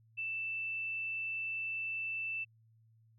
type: tone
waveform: sine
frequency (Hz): 2655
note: E7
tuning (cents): +12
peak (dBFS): -35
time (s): 0.17-2.45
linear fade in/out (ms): 20
effects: added 112 Hz sine -63 dBFS peak until 3.18 s